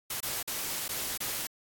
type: noise with dropouts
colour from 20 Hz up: white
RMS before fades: -34 dBFS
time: 0.1-1.47 s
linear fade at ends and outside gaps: 5 ms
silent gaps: 0.204-0.228 / 0.429-0.475 / 0.881-0.89 / 1.176-1.203 s
effects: AAC 64 kbps